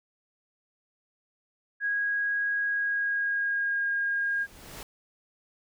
sine tone with pitch glide, 1647 to 1623.4 Hz, G#6 to G#6, -15 to -40 cents, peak -25 dBFS, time 1.8-4.47 s, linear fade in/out 50 ms, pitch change -25 cents, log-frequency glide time 2.66-3.88 s
pink noise with exponential growth, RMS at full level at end -40 dBFS, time 3.86-4.83 s, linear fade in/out 1 ms, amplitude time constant 210 ms
effects none

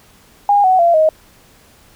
sine tone with pitch steps, 814 / 746.4 / 684.5 / 627.7 Hz, G#5 / F#5 / F5 / D#5, -35 / +15 / -35 / +15 cents, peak -8 dBFS, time 0.49-1.09 s, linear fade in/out 2 ms, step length 150 ms, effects pink hiss -48 dBFS RMS until 1.95 s

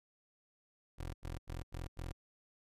20% pulse tone bursts, 42.74 Hz, F1, 37 cents flat, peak -36 dBFS, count 5, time 0.98-2.128 s, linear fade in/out 20 ms, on 160 ms, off 87 ms, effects resampled to 32000 Hz

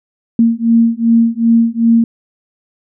sine beating tone pair, 229 / 231.6 Hz, A#3 / A#3, -31 / -11 cents, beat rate 2.6 Hz, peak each -11 dBFS, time 0.39-2.04 s, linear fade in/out 2 ms, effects none

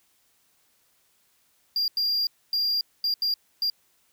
triangle tone bursts at uneven times, 4789 Hz, D8, 33 cents sharp, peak -21 dBFS, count 6, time 1.76-1.88 / 1.97-2.27 / 2.53-2.81 / 3.04-3.14 / 3.22-3.34 / 3.62-3.7 s, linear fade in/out 2 ms, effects white hiss -66 dBFS RMS until 4.12 s

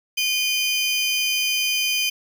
30% pulse tone pair together, 2447 / 3090 Hz, D#7 / G7, -29 / -26 cents, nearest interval major third, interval 403 cents, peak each -20 dBFS, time 0.17-2.1 s, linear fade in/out 10 ms, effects none

